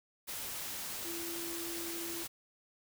sine tone in noise, 337.6 Hz, E4, 41 cents sharp, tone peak -42 dBFS, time 1.04-2.24 s, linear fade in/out 20 ms, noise white, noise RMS -41 dBFS, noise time 0.27-2.28 s, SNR -4 dB, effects none

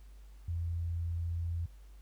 sine tone, 84.7 Hz, E2, 48 cents sharp, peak -32 dBFS, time 0.48-1.66 s, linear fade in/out 5 ms, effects added 50 Hz sine -50 dBFS peak until 2.01 s + pink hiss -68 dBFS RMS until 2.01 s

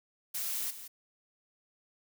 blue noise with echo, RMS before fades -35 dBFS, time 0.34-0.71 s, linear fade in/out 10 ms, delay 170 ms, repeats 1, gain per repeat -11 dB, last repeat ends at 0.88 s, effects none

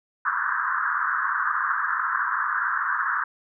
white band-pass noise, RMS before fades -25 dBFS, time 0.25-3.24 s, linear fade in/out 5 ms, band 1000 to 1700 Hz, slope 96 dB/octave, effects none

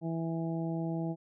harmonic tone, 164.6 Hz, E3, 2 cents flat, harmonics 1 / 2 / 3 / 4 / 5, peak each -33 / -36 / -46 / -42 / -46 dBFS, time 0.01-1.16 s, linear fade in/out 50 ms, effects none

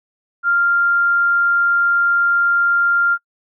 sine tone, 1394 Hz, F6, 4 cents flat, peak -12 dBFS, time 0.43-3.18 s, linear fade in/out 50 ms, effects noise-tail reverb RT60 0.1 s tail -25 dB re dry

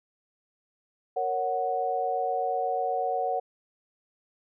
sine chord, F# major, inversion first, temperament equal, 466.2 / 554.4 / 740 Hz, A#4 / C#5 / F#5, 0 / 0 / 0 cents, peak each -32 / -32 / -27 dBFS, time 1.16-3.4 s, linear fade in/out 10 ms, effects none

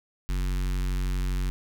square tone with notch filter, 46.25 Hz, F#1, in tune, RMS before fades -27 dBFS, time 0.29-1.5 s, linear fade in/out 0 ms, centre 610 Hz, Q 0.61, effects none

